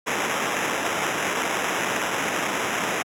blue noise with sample-and-hold, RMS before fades -25 dBFS, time 0.06-3.03 s, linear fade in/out 20 ms, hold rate 4410 Hz, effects high-pass 200 Hz 12 dB/octave + low-pass 12000 Hz 12 dB/octave

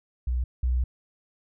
sine tone pair in turn, 61.74 / 62.24 Hz, B1 / B1, 0 / +14 cents, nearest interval unison, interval 14 cents, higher second, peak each -23 / -21 dBFS, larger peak second, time 0.27-0.44 / 0.63-0.84 s, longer second, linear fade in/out 5 ms, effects none

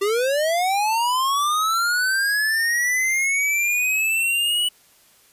square linear sweep, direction up, 386.1 to 2960 Hz, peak -19 dBFS, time 0.01-4.69 s, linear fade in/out 10 ms, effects white hiss -55 dBFS RMS until 5.32 s + resampled to 32000 Hz

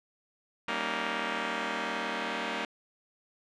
5% pulse chord, Eb dominant seventh, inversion first, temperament just, 194.45 / 233.3 / 280 / 311.1 Hz, G3 / Bb3 / Db4 / Eb4, -14 / +2 / +18 / 0 cents, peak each -26 / -23 / -27 / -26 dBFS, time 0.68-2.65 s, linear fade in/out 2 ms, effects low-pass 4000 Hz 12 dB/octave

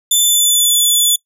15% pulse tone with pitch glide, 3520 to 3464 Hz, A7 to A7, 0 to -28 cents, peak -3 dBFS, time 0.11-1.16 s, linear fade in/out 5 ms, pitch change -28 cents, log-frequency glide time 0.22-0.75 s, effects noise-tail reverb RT60 0.1 s tail -23 dB re dry

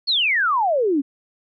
sine exponential sweep, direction down, 4504 to 261.6 Hz, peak -16 dBFS, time 0.07-1.02 s, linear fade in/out 20 ms, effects none

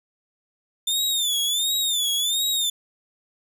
sawtooth tone with vibrato, 3566 Hz, A7, 22 cents sharp, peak -18 dBFS, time 0.87-2.7 s, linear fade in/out 5 ms, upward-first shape sine, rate 1.4 Hz, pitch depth 120 cents each way, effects none

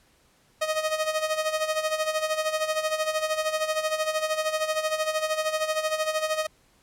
sawtooth tone with tremolo, 625 Hz, D#5, 8 cents sharp, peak -18 dBFS, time 0.61-6.47 s, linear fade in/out 10 ms, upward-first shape sine, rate 13 Hz, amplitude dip 70%, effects pink hiss -62 dBFS RMS until 6.82 s + low-pass 12000 Hz 12 dB/octave

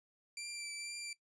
15% pulse tone with vibrato, 2349 Hz, D7, in tune, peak -35 dBFS, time 0.37-1.13 s, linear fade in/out 2 ms, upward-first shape triangle, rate 2.1 Hz, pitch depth 22 cents each way, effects noise-tail reverb RT60 0.1 s tail -18 dB re dry + resampled to 22050 Hz

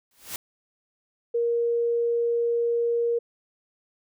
white noise with exponential growth, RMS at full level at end -30 dBFS, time 0.11-0.36 s, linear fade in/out 2 ms, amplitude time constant 54 ms
sine tone, 470 Hz, A#4, 14 cents sharp, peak -21 dBFS, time 1.34-3.19 s, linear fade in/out 10 ms
effects none

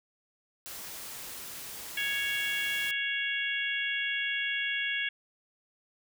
white noise, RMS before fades -42 dBFS, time 0.66-2.91 s, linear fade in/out 0 ms
harmonic tone, 555 Hz, C#5, 2 cents sharp, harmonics 3 / 4 / 5 / 6, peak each -33 / -34 / -35 / -36 dBFS, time 1.97-5.09 s, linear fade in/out 5 ms
effects none

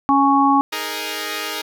harmonic tone, 277.2 Hz, C#4, in tune, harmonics 1 / 3 / 4, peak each -16 / -16 / -16 dBFS, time 0.09-0.61 s, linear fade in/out 0 ms
5% pulse chord, D# suspended fourth, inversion none, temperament equal, 311.1 / 415.3 / 466.2 Hz, D#4 / G#4 / A#4, 0 / 0 / 0 cents, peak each -18 / -16 / -17 dBFS, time 0.72-1.62 s, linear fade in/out 10 ms
effects none

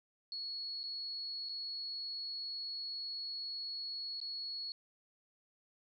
sine tone with dropouts, 4358 Hz, C#8, 30 cents flat, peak -39 dBFS, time 0.32-4.72 s, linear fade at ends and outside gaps 1 ms, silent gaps 0.832-0.838 / 1.488-1.493 / 4.202-4.214 s, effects none

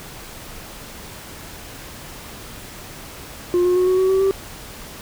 sine tone with pitch steps, 354.4 / 359.8 / 365.2 / 370.7 / 376.3 / 382 / 387.8 Hz, F4 / F#4 / F#4 / F#4 / F#4 / G4 / G4, +25 / -48 / -23 / +3 / +29 / -45 / -19 cents, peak -11 dBFS, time 3.54-4.31 s, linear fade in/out 0 ms, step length 110 ms, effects tanh soft clip ceiling -13 dBFS + pink hiss -37 dBFS RMS until 5.01 s

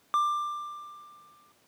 triangle tone with exponential decay, 1186 Hz, D6, 17 cents sharp, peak -19 dBFS, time 0.14-1.52 s, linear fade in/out 0 ms, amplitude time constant 300 ms, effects pink hiss -64 dBFS RMS until 1.67 s + high-pass 150 Hz 12 dB/octave

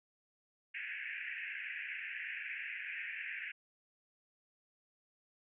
pink band-pass noise, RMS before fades -43 dBFS, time 0.74-3.52 s, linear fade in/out 10 ms, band 1600 to 2700 Hz, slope 96 dB/octave, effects none

